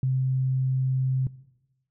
sine tone, 130.81 Hz, C3, in tune, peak -21 dBFS, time 0.03-1.27 s, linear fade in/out 2 ms, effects noise-tail reverb RT60 1.0 s tail -20 dB re dry

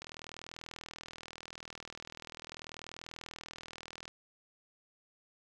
click train, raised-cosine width 0.2 ms, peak -27 dBFS, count 165, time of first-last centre 0.02-4.079 s, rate 40.4 Hz, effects none

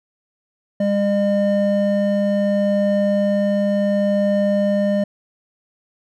triangle tone pair together, 201.8 / 604.7 Hz, G#3 / D#5, -49 / -50 cents, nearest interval octave + perfect fifth, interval 1899 cents, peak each -16 dBFS, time 0.8-5.04 s, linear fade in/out 5 ms, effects none

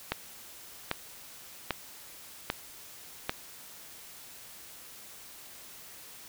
click train, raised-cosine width 0.3 ms, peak -12 dBFS, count 5, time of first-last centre 0.12-3.295 s, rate 1.26 Hz, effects white hiss -49 dBFS RMS until 6.28 s

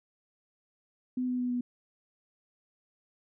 sine tone with pitch steps, 252.3 / 250 / 247.7 / 245.4 Hz, B3 / B3 / B3 / B3, +37 / +21 / +5 / -11 cents, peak -28 dBFS, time 1.17-1.61 s, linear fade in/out 5 ms, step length 110 ms, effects none

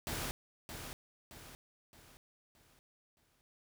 pink noise with echo, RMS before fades -39 dBFS, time 0.07-0.31 s, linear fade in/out 0 ms, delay 620 ms, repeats 5, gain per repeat -7 dB, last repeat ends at 3.41 s, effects none

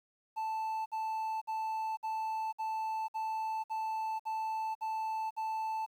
triangle tone bursts, 880 Hz, A5, in tune, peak -31 dBFS, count 10, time 0.36-5.864 s, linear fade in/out 20 ms, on 500 ms, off 56 ms, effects 11-bit

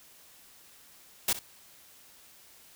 white noise with echo, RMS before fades -26 dBFS, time 1.28-1.33 s, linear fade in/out 5 ms, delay 62 ms, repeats 1, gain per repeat -14 dB, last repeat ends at 1.392 s, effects white hiss -56 dBFS RMS until 2.75 s

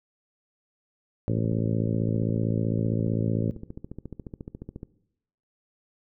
harmonic tone, 55.5 Hz, A1, 16 cents sharp, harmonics 2 / 3 / 4 / 5 / 6 / 7 / 8 / 9 / 10, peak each -26 / -30 / -32 / -34 / -36 / -37 / -38 / -39 / -40 dBFS, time 1.28-3.51 s, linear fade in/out 0 ms
click train, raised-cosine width 3 ms, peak -24 dBFS, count 51, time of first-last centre 1.31-4.831 s, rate 14.2 Hz
effects noise-tail reverb RT60 0.8 s tail -19 dB re dry

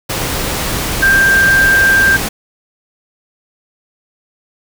sine tone in noise, 1582 Hz, G6, 15 cents sharp, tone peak -7 dBFS, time 1.02-2.17 s, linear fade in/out 10 ms, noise pink, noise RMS -18 dBFS, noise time 0.09-2.29 s, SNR +8 dB, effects none

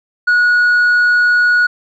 sine tone with tanh clipping, 1457 Hz, F#6, 27 cents flat, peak -9 dBFS, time 0.27-1.67 s, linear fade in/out 10 ms, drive 2 dB, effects none

